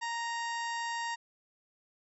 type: harmonic tone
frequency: 932.3 Hz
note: A#5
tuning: in tune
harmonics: 1 / 2 / 3 / 4 / 5 / 6 / 7 / 8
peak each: -35 / -38 / -46 / -49 / -48 / -49 / -54 / -49 dBFS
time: 0.01-1.16 s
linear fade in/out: 20 ms
effects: none